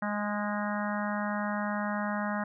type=harmonic tone with a mistuned harmonic; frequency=207.7 Hz; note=G#3; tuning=in tune; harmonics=1 / 3 / 4 / 5 / 6 / 7 / 8 / 9; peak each=-32 / -37 / -38 / -39 / -40 / -40 / -41 / -42 dBFS; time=0.02-2.44 s; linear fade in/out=5 ms; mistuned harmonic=8; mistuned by=-23 cents; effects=none